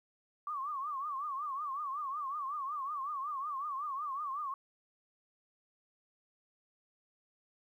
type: tone with vibrato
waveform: sine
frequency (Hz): 1138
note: C#6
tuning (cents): +45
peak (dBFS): -35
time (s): 0.47-4.54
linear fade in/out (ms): 2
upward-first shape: triangle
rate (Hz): 5.4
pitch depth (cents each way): 160
effects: 12-bit